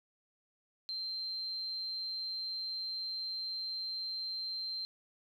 sine tone, 4138 Hz, C8, 20 cents flat, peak -36 dBFS, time 0.89-4.85 s, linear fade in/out 0 ms, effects 11-bit

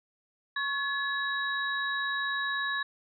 sine tone cluster, 1101 / 1704 / 3839 Hz, C#6 / G#6 / B7, -12 / +44 / -50 cents, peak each -35 / -30 / -36 dBFS, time 0.56-2.83 s, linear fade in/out 5 ms, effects none

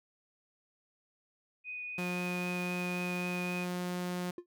sine tone with vibrato, 2484 Hz, D#7, 3 cents flat, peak -38 dBFS, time 1.64-3.67 s, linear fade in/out 50 ms, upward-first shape triangle, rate 3.8 Hz, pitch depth 11 cents each way
sawtooth tone, 178.9 Hz, F3, 42 cents sharp, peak -30 dBFS, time 1.98-4.31 s, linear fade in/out 5 ms
triangle tone with exponential decay, 351.6 Hz, F4, 12 cents sharp, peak -33 dBFS, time 4.38-4.46 s, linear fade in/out 2 ms, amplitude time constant 17 ms
effects none

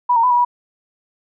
sine tone with pitch steps, 978 / 920 / 999 / 966 / 973 Hz, B5 / A#5 / B5 / B5 / B5, -17 / -23 / +20 / -39 / -26 cents, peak -11 dBFS, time 0.09-0.45 s, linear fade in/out 10 ms, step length 72 ms, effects none

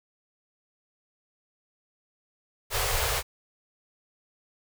pink band-stop noise, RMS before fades -27 dBFS, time 2.7-3.23 s, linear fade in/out 50 ms, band 120 to 420 Hz, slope 48 dB/octave, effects none

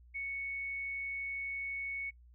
sine tone, 2217 Hz, C#7, in tune, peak -36 dBFS, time 0.14-2.11 s, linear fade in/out 20 ms, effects noise-tail reverb RT60 0.1 s tail -26 dB re dry + added 60 Hz sine -56 dBFS peak until 2.34 s

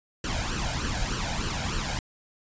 pink noise with flanger, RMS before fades -29 dBFS, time 0.24-1.99 s, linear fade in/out 2 ms, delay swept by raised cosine 0.67 to 1.33 ms, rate 3.3 Hz, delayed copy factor +0.7, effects resampled to 16000 Hz

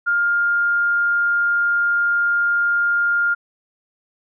sine tone, 1407 Hz, F6, 12 cents sharp, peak -15 dBFS, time 0.06-3.35 s, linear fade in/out 20 ms, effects none

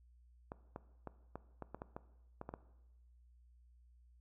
clicks, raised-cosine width 1 ms, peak -30 dBFS, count 11, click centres 0.519 / 0.761 / 1.073 / 1.356 / 1.623 / 1.746 / 1.819 / 1.965 / 2.414 / 2.491 / 2.539 s, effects noise-tail reverb RT60 1.0 s tail -17 dB re dry + added 60 Hz sine -62 dBFS peak until 4.2 s

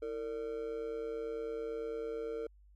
triangle tone with amplitude modulation, 455.5 Hz, A#4, 40 cents flat, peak -31 dBFS, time 0.02-2.47 s, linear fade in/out 5 ms, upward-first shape sine, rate 129 Hz, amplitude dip 75%, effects added 50 Hz sine -58 dBFS peak until 2.75 s

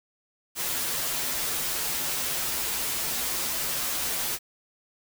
white noise with comb filter, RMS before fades -29 dBFS, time 0.55-4.39 s, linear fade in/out 50 ms, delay 10 ms, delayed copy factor -0.95, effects none

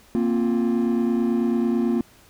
triangle chord, Bb suspended second, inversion none, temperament just, 233.1 / 262.2 / 349.6 Hz, Bb3 / C4 / F4, 0 / +4 / +2 cents, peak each -18 / -23 / -22 dBFS, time 0.15-2.01 s, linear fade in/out 0 ms, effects tanh soft clip ceiling -12 dBFS + pink hiss -53 dBFS RMS until 2.29 s

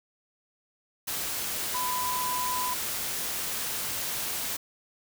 sine tone in noise, 999 Hz, B5, 20 cents sharp, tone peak -29 dBFS, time 1.74-2.74 s, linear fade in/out 10 ms, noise white, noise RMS -32 dBFS, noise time 1.07-4.57 s, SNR 0 dB, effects none

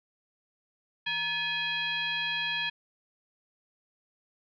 sine tone with frequency modulation, 2500 Hz, D#7, 8 cents sharp, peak -28 dBFS, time 1.06-2.7 s, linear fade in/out 10 ms, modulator 780 Hz, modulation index 1.5, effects none

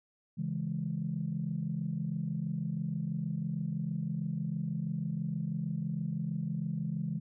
sine chord, C# minor, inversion none, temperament equal, 138.59 / 164.81 / 207.7 Hz, C#3 / E3 / G#3, 0 / 0 / 0 cents, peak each -37 / -34 / -37 dBFS, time 0.37-7.2 s, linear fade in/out 20 ms, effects tanh soft clip ceiling -22 dBFS

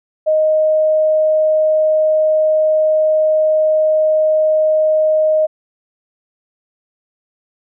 sine tone, 622.3 Hz, D#5, in tune, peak -10 dBFS, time 0.26-5.47 s, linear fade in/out 20 ms, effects none

